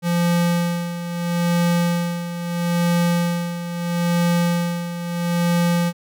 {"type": "tone with tremolo", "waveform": "square", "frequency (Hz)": 172.6, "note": "F3", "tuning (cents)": -20, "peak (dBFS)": -16, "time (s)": [0.02, 5.93], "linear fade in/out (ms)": 50, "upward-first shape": "sine", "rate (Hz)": 0.76, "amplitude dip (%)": 70, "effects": []}